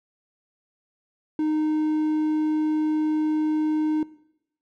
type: tone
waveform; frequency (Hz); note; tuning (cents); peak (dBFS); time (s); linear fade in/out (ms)
triangle; 308.4; D#4; -15; -19; 1.39-4.03; 2
effects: noise-tail reverb RT60 0.8 s tail -19 dB re dry